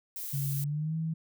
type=noise; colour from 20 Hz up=violet; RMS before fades=-38 dBFS; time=0.16-0.64 s; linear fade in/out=2 ms
type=tone with pitch glide; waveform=sine; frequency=140.3 to 161.16 Hz; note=C#3 to E3; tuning=+21 to -39 cents; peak=-29 dBFS; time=0.33-1.14 s; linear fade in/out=10 ms; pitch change=+240 cents; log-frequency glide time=0.57-0.96 s
effects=none